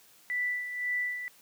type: tone with tremolo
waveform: sine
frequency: 1975.5 Hz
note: B6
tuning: in tune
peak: -27 dBFS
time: 0.3-1.28 s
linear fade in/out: 0 ms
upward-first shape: sine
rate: 1.9 Hz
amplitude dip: 60%
effects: white hiss -59 dBFS RMS until 1.41 s + high-pass 100 Hz 12 dB/octave